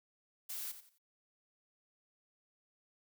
blue noise with echo, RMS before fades -42 dBFS, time 0.49-0.72 s, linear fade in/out 10 ms, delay 88 ms, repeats 3, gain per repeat -11 dB, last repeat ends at 0.984 s, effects none

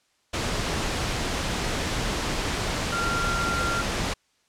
sine tone in noise, 1383 Hz, F6, 17 cents flat, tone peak -26 dBFS, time 2.92-3.82 s, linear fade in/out 10 ms, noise pink, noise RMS -27 dBFS, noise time 0.33-4.14 s, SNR -2 dB, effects white hiss -67 dBFS RMS until 4.48 s + low-pass 7000 Hz 12 dB/octave

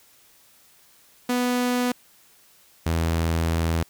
sawtooth tone pair in turn, 246.9 / 82.39 Hz, B3 / E2, 0 / 0 cents, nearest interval octave + perfect fifth, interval 1900 cents, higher first, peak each -17 dBFS, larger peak neither, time 1.29-1.92 / 2.86-3.83 s, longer second, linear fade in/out 5 ms, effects white hiss -56 dBFS RMS until 3.89 s

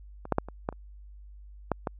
clicks, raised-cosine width 1 ms, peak -25 / -10 / -9 / -26 / -14 / -30 / -11 / -15 dBFS, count 8, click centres 0.254 / 0.323 / 0.384 / 0.486 / 0.689 / 0.726 / 1.717 / 1.872 s, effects added 50 Hz sine -45 dBFS peak until 1.99 s

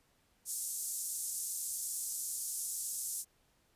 white band-pass noise, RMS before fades -39 dBFS, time 0.45-3.25 s, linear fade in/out 50 ms, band 6800 to 11000 Hz, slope 24 dB/octave, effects pink hiss -72 dBFS RMS until 3.75 s + resampled to 32000 Hz

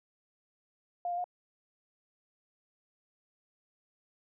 sine tone with pitch steps, 704 / 699 / 716 Hz, F5 / F5 / F5, +14 / +1 / +43 cents, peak -31 dBFS, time 1.05-1.242 s, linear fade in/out 2 ms, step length 64 ms, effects none

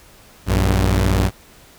sawtooth tone pair together, 58.72 / 95.2 Hz, A#1 / F#2, +13 / +50 cents, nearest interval minor sixth, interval 837 cents, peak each -13 dBFS, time 0.46-1.31 s, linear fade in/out 50 ms, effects pink hiss -47 dBFS RMS until 1.78 s

